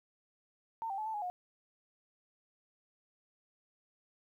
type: tone with pitch steps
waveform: sine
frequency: 904 / 782 / 861 / 882 / 832 / 721 Hz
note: A5 / G5 / A5 / A5 / G#5 / F#5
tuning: +47 / -4 / -38 / +4 / +3 / -45 cents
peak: -35 dBFS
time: 0.82-1.3 s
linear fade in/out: 0 ms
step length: 80 ms
effects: 12-bit